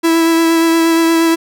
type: tone with vibrato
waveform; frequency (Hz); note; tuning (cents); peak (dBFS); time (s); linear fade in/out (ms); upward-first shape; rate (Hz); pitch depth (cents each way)
45% pulse; 329.6; E4; 0; -9; 0.03-1.36; 20; sine; 8.5; 13
effects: none